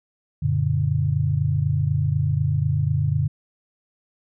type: chord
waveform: sine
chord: Gb augmented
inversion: none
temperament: equal with one note detuned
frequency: 92.5 / 116.54 / 144.64 Hz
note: Gb2 / Bb2 / D3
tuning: 0 / 0 / -26 cents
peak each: -24 / -24 / -21 dBFS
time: 0.42-3.28 s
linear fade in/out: 10 ms
effects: none